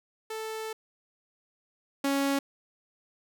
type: tone pair in turn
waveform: sawtooth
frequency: 440 / 277.2 Hz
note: A4 / C#4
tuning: 0 / 0 cents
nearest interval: minor sixth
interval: 800 cents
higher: first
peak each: -30 / -21 dBFS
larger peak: second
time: 0.3-0.73 / 2.04-2.39 s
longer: first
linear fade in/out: 5 ms
effects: none